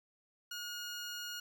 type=tone; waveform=15% pulse; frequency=1436 Hz; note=F6; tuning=48 cents sharp; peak=-34 dBFS; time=0.51-1.4 s; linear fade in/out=5 ms; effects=none